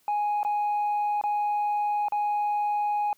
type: tone with dropouts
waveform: sine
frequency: 830.6 Hz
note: G#5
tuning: in tune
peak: -21 dBFS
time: 0.08-3.13 s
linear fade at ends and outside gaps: 1 ms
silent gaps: 0.431-0.449 / 1.213-1.238 / 2.084-2.122 s
effects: tanh soft clip ceiling -22 dBFS + white hiss -65 dBFS RMS until 3.17 s